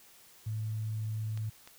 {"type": "tone", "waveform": "sine", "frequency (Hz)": 109.1, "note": "A2", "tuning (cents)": -14, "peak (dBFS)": -32, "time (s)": [0.46, 1.5], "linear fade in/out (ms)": 10}
{"type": "clicks", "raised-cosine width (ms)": 0.2, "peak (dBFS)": -31, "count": 2, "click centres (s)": [1.375, 1.675]}
{"effects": ["white hiss -58 dBFS RMS until 1.78 s"]}